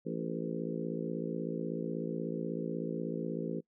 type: harmonic tone with a mistuned harmonic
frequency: 56.3 Hz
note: A1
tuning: 40 cents sharp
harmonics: 3 / 4 / 5 / 6 / 7 / 8 / 9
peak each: -39 / -40 / -41 / -42 / -42 / -43 / -44 dBFS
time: 0.05-3.61 s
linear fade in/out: 20 ms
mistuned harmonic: 8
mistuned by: +32 cents
effects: noise-tail reverb RT60 0.1 s tail -24 dB re dry